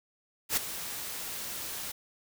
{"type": "noise with ADSR envelope", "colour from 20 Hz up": "white", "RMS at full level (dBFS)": -25, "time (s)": [0.49, 1.92], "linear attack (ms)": 79, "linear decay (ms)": 10, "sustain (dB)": -13, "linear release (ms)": 8, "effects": []}